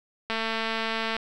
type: click train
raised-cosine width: 0.3 ms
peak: -13 dBFS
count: 195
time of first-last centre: 0.3-1.166 s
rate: 224 Hz
effects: none